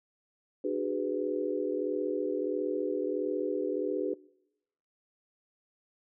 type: chord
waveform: sine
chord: G# half-diminished seventh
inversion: second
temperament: just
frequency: 299 / 373.8 / 415.3 / 498.4 Hz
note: D4 / F#4 / G#4 / B4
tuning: +31 / +18 / 0 / +16 cents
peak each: -34 dBFS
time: 0.64-4.14 s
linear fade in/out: 5 ms
effects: noise-tail reverb RT60 0.9 s tail -24 dB re dry